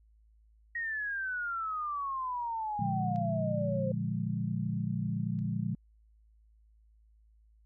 sine exponential sweep, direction down, 1892 to 518 Hz, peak -32 dBFS, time 0.75-3.92 s, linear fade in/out 5 ms
sine chord, Bb dominant seventh, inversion none, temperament equal, 116.54 / 146.83 / 174.61 / 207.7 Hz, Bb2 / D3 / F3 / Ab3, 0 / 0 / 0 / 0 cents, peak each -35 / -37 / -35 / -36 dBFS, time 2.79-5.75 s, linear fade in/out 5 ms
clicks, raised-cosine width 0.2 ms, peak -37 / -45 dBFS, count 2, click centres 3.16 / 5.39 s
effects added 54 Hz sine -60 dBFS peak until 7.65 s

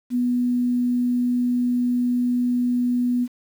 sine tone, 245.5 Hz, B3, 10 cents flat, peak -18 dBFS, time 0.1-3.28 s, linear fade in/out 50 ms, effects 8-bit

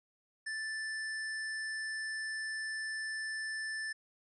square tone, 1760 Hz, A6, in tune, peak -37 dBFS, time 0.46-3.93 s, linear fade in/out 10 ms, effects resampled to 24000 Hz

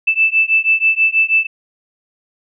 sine beating tone pair, 2637 / 2643.2 Hz, E7 / E7, 0 / +4 cents, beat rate 6.2 Hz, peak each -14 dBFS, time 0.07-1.47 s, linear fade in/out 10 ms, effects none

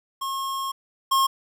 square tone pair in turn, 1080 / 1076 Hz, C#6 / C6, -45 / +48 cents, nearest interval unison, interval 7 cents, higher first, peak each -27 / -18 dBFS, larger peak second, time 0.21-0.72 / 1.11-1.27 s, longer first, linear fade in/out 10 ms, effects 9-bit

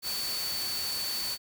sine tone in noise, 4487 Hz, C#8, 20 cents sharp, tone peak -32 dBFS, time 0.02-1.38 s, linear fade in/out 50 ms, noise white, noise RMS -36 dBFS, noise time 0.02-1.38 s, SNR +1 dB, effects none

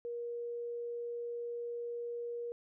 sine tone, 474.5 Hz, A#4, 31 cents sharp, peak -37 dBFS, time 0.05-2.52 s, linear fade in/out 0 ms, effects none

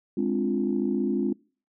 sine chord, D half-diminished seventh, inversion second, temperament equal, 207.7 / 261.6 / 293.7 / 349.2 Hz, Ab3 / C4 / D4 / F4, 0 / 0 / 0 / 0 cents, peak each -27 / -27 / -31 / -28 dBFS, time 0.17-1.33 s, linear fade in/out 5 ms, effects noise-tail reverb RT60 0.4 s tail -25 dB re dry + tanh soft clip ceiling -13 dBFS

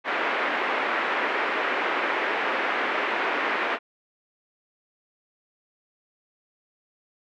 white band-pass noise, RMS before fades -26 dBFS, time 0.04-3.79 s, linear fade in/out 50 ms, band 300 to 2200 Hz, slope 24 dB/octave, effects none

